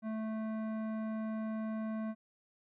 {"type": "tone with hard clipping", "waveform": "triangle", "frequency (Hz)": 219.3, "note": "A3", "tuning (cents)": -6, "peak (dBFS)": -37, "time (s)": [0.02, 2.15], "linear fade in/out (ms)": 50, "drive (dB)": 17, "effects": ["resampled to 8000 Hz"]}